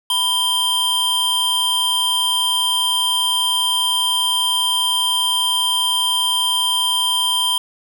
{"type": "tone pair together", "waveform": "square", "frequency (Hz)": [996, 3165], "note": ["B5", "G7"], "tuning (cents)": [14, 16], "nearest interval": "octave + minor sixth", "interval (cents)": 2002, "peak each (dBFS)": [-24, -17], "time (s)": [0.1, 7.58], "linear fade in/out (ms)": 2, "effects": []}